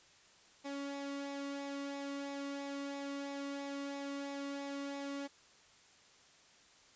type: tone with flanger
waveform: sawtooth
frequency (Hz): 280.1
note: C#4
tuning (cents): +18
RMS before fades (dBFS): -42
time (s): 0.64-5.28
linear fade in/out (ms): 20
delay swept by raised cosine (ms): 0.65 to 1.28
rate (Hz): 3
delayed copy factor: -0.5
effects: white hiss -63 dBFS RMS until 6.95 s + resampled to 16000 Hz